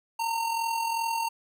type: tone with amplitude modulation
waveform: square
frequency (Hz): 915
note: A#5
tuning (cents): -32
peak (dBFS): -25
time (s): 0.19-1.29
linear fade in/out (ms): 10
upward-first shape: sine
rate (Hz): 42.6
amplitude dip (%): 50
effects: none